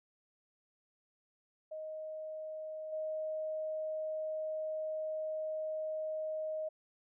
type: tone with level steps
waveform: sine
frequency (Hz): 625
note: D#5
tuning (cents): +8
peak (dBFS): -40 / -35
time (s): 1.71-6.69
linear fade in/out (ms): 10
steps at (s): 2.92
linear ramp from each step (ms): 10
effects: none